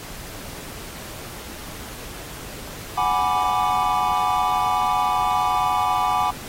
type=chord; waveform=triangle; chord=G# half-diminished seventh; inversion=third; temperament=equal; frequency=740 / 830.6 / 987.8 / 1174.7 Hz; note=F#5 / G#5 / B5 / D6; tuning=0 / 0 / 0 / 0 cents; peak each=-22 dBFS; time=2.97-6.31 s; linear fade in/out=10 ms; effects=pink hiss -37 dBFS RMS until 6.48 s + AAC 48 kbps